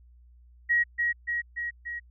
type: tone with echo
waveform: sine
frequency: 1900 Hz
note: A#6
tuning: 33 cents sharp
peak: -20 dBFS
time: 0.69-0.84 s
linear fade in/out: 20 ms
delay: 290 ms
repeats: 4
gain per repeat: -3 dB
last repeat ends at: 2 s
effects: added 60 Hz sine -52 dBFS peak until 2.1 s